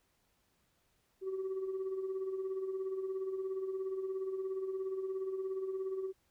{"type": "tone with tremolo", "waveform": "sine", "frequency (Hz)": 381.2, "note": "G4", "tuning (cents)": -48, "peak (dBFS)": -31, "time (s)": [1.21, 6.13], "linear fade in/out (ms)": 50, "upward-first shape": "sine", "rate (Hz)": 17, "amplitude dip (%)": 55, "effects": ["tanh soft clip ceiling -32 dBFS", "pink hiss -75 dBFS RMS until 6.3 s"]}